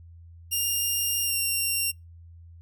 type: tone with pitch glide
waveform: 5% pulse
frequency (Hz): 2806 to 2761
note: F7 to F7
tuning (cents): +8 to -20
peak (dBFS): -16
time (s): 0.51-1.92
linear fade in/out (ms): 20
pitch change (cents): -28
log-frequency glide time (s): 1.24-1.35
effects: noise-tail reverb RT60 0.2 s tail -26 dB re dry + added 84 Hz sine -45 dBFS peak until 2.61 s

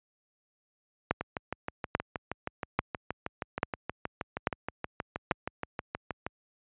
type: two click trains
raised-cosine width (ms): 0.5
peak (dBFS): -9 / -17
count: 6 / 33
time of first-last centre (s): 1.11-5.312 / 1.21-6.265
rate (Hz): 1.19 / 6.33
effects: high-pass 60 Hz 12 dB/octave + resampled to 8000 Hz

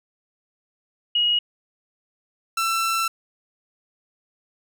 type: tone pair in turn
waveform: sine / sawtooth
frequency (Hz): 2893 / 1339.5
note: F#7 / E6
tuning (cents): -40 / +27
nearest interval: octave + minor second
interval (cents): 1333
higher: first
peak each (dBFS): -17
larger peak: neither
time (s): 1.15-1.39 / 2.57-3.08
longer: second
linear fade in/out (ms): 5
effects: none

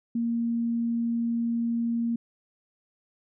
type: tone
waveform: sine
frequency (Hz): 233.1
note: A#3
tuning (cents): 0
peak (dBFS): -24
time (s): 0.15-2.16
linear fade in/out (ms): 5
effects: none

